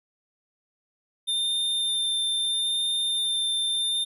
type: tone with vibrato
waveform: square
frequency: 3600 Hz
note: A7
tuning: 39 cents sharp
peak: -24 dBFS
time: 1.27-4.05 s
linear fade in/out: 20 ms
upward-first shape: sine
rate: 0.77 Hz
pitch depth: 10 cents each way
effects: none